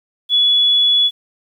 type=tone; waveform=sine; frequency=3404 Hz; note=G#7; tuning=42 cents sharp; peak=-10 dBFS; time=0.29-1.11 s; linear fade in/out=50 ms; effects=8-bit

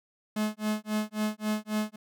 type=tone with tremolo; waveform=45% pulse; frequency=213.7 Hz; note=G#3; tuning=50 cents sharp; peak=-25 dBFS; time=0.36-1.96 s; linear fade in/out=5 ms; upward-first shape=sine; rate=3.7 Hz; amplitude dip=100%; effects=none

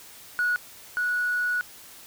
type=tone pair in turn; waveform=sine; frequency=1461 / 1466.2 Hz; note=F#6 / F#6; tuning=-22 / -16 cents; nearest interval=unison; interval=6 cents; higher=second; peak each=-20 / -22 dBFS; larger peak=first; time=0.39-0.56 / 0.97-1.61 s; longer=second; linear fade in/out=0 ms; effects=tanh soft clip ceiling -18 dBFS + white hiss -47 dBFS RMS until 2.06 s

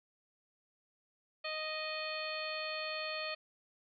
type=harmonic tone with a mistuned harmonic; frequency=622.3 Hz; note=D#5; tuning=in tune; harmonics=1 / 2 / 3 / 4 / 5 / 6 / 7; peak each=-42 / -45 / -46 / -42 / -48 / -51 / -44 dBFS; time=1.44-3.35 s; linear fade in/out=10 ms; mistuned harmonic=6; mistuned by=-89 cents; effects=none

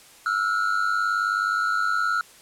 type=tone pair together; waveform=triangle; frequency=1329 / 1428.1 Hz; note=E6 / F6; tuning=+14 / +38 cents; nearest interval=minor second; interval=124 cents; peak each=-22 dBFS; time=0.26-2.21 s; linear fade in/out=2 ms; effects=white hiss -50 dBFS RMS until 2.41 s + low-pass 11000 Hz 12 dB/octave

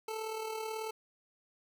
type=tone with amplitude modulation; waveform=25% pulse; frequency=440 Hz; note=A4; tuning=in tune; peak=-31 dBFS; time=0.08-0.91 s; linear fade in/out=5 ms; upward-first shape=sine; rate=38.3 Hz; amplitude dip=45%; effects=none

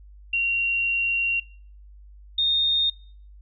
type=tone pair in turn; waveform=sine; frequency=2754 / 3676 Hz; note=F7 / A#7; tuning=-25 / -25 cents; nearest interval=perfect fourth; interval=500 cents; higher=second; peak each=-20 / -19 dBFS; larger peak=second; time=0.33-1.4 / 2.38-2.9 s; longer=first; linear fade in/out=5 ms; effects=noise-tail reverb RT60 0.5 s tail -23 dB re dry + added 50 Hz sine -44 dBFS peak until 3.41 s

